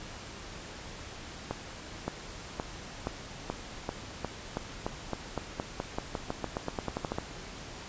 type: accelerating click train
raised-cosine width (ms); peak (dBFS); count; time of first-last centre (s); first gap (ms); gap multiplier
1; -17; 25; 1.51-7.185; 570; 0.91
effects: pink hiss -44 dBFS RMS until 7.88 s + resampled to 16000 Hz